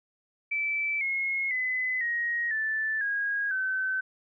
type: tone with pitch steps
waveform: sine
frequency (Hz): 2319 / 2164 / 2019 / 1883.6 / 1757.5 / 1639.8 / 1530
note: D7 / C#7 / B6 / A#6 / A6 / G#6 / G6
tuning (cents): -22 / -42 / +38 / +18 / -2 / -22 / -42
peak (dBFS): -26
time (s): 0.51-4.01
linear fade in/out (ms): 10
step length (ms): 500
effects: none